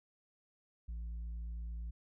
sine tone with tanh clipping, 56.8 Hz, A#1, 44 cents flat, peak -40 dBFS, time 0.88-1.91 s, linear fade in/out 10 ms, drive 3 dB, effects none

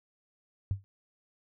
sine tone with exponential decay, 98 Hz, G2, in tune, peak -23 dBFS, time 0.71-0.84 s, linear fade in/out 0 ms, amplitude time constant 27 ms, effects none

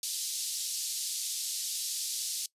pink band-pass noise, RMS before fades -35 dBFS, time 0.03-2.46 s, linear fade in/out 2 ms, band 4100 to 12000 Hz, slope 24 dB/octave, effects noise-tail reverb RT60 0.1 s tail -21 dB re dry + resampled to 32000 Hz

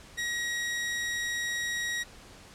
sawtooth tone, 1900 Hz, A#6, 33 cents sharp, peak -26 dBFS, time 0.17-2.04 s, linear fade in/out 20 ms, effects pink hiss -51 dBFS RMS until 2.54 s + low-pass 9000 Hz 12 dB/octave

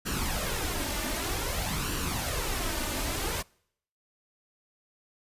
pink noise with flanger, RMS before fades -31 dBFS, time 0.05-3.43 s, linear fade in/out 20 ms, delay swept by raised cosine 0.68 to 3.38 ms, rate 0.53 Hz, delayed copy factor +0.55, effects noise-tail reverb RT60 0.7 s tail -26 dB re dry + resampled to 32000 Hz

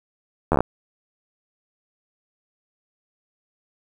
slowing click train, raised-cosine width 1 ms, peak -4 dBFS, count 7, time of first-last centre 0.52-0.606 s, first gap 12 ms, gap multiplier 1.07, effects 7-bit

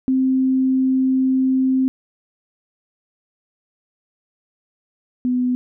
sine tone pair in turn, 261.6 / 249.9 Hz, C4 / B3, 0 / +21 cents, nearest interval minor second, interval 79 cents, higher first, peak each -14 / -16 dBFS, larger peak first, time 0.08-1.88 / 5.25-5.55 s, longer first, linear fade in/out 0 ms, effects none

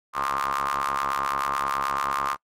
sawtooth ring-modulated tone, 69.3 Hz, C#2, in tune, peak -17 dBFS, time 0.13-2.37 s, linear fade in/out 50 ms, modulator 1140 Hz, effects noise-tail reverb RT60 0.1 s tail -25 dB re dry + MP3 64 kbps

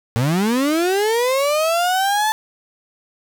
35% pulse linear sweep, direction up, 108.5 to 880 Hz, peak -14 dBFS, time 0.16-2.32 s, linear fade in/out 0 ms, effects none

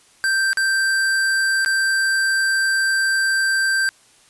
square tone with dropouts, 1568 Hz, G6, in tune, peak -17 dBFS, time 0.24-3.89 s, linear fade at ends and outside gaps 0 ms, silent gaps 0.531-0.572 / 1.648-1.66 s, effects white hiss -53 dBFS RMS until 4.29 s + resampled to 24000 Hz

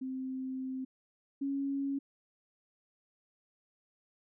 sine tone pair in turn, 261.1 / 276.6 Hz, C4 / C#4, -3 / -4 cents, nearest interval minor second, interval 99 cents, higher second, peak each -35 / -31 dBFS, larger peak second, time 0.01-0.85 / 1.41-1.99 s, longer first, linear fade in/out 10 ms, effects none

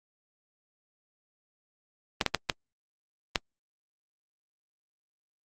clicks, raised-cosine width 0.2 ms, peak -6 dBFS, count 5, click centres 2.212 / 2.263 / 2.347 / 2.498 / 3.358 s, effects Opus 32 kbps

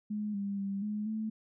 sine tone with pitch steps, 210.2 / 199.8 / 197.4 / 210.3 / 218.2 Hz, G#3 / G3 / G3 / G#3 / A3, +21 / +33 / +12 / +22 / -14 cents, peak -32 dBFS, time 0.1-1.3 s, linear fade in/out 10 ms, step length 240 ms, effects none

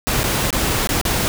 pink noise with dropouts, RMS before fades -19 dBFS, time 0.07-1.28 s, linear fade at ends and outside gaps 0 ms, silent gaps 0.233-0.24 / 0.505-0.528 / 0.872-0.891 / 1.013-1.052 s, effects none

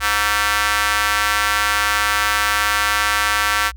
square tone with high-pass filter, 103.83 Hz, G#2, in tune, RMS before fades -18 dBFS, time 0-3.72 s, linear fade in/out 50 ms, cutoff 1400 Hz, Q 2.1, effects added 60 Hz sine -33 dBFS peak until 3.76 s

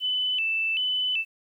sine tone with vibrato, 2823 Hz, F7, 18 cents sharp, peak -23 dBFS, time 0-1.25 s, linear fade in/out 50 ms, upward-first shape square, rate 1.3 Hz, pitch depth 110 cents each way, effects 10-bit

